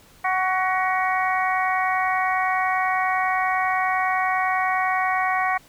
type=harmonic tone with a mistuned harmonic; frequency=372.5 Hz; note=F#4; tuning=12 cents sharp; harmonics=2 / 3 / 4 / 5 / 6; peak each=-23 / -25 / -31 / -26 / -29 dBFS; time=0.24-5.58 s; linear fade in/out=10 ms; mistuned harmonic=5; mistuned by=+28 cents; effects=pink hiss -52 dBFS RMS until 5.68 s